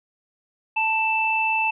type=tone pair together; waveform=sine; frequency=884 / 2649 Hz; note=A5 / E7; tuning=+8 / +8 cents; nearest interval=octave + perfect fifth; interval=1900 cents; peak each=-23 / -21 dBFS; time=0.76-1.71 s; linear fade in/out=10 ms; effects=none